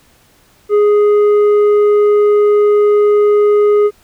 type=tone with tanh clipping; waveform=sine; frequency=415.3 Hz; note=G#4; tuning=in tune; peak=-8 dBFS; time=0.69-3.91 s; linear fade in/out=50 ms; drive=6 dB; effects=pink hiss -50 dBFS RMS until 4.03 s